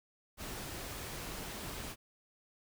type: noise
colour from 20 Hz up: pink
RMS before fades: -43 dBFS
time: 0.37-1.96 s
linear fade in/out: 50 ms
effects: none